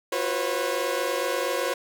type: tone cluster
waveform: sawtooth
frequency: 347.4 / 371.9 / 494.9 / 543 Hz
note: F4 / F#4 / B4 / C#5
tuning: -9 / +9 / +4 / -36 cents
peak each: -30 / -30 / -25 / -24 dBFS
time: 0.12-1.74 s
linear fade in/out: 5 ms
effects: none